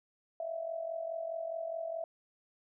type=tone with amplitude modulation; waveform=sine; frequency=659.3 Hz; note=E5; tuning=in tune; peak=-32 dBFS; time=0.4-2.04 s; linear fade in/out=2 ms; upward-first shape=sine; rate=44.8 Hz; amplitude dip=70%; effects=none